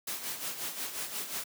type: noise with tremolo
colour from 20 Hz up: white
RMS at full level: -35 dBFS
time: 0.07-1.44 s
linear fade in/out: 5 ms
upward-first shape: sine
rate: 5.6 Hz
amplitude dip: 60%
effects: high-pass 150 Hz 12 dB/octave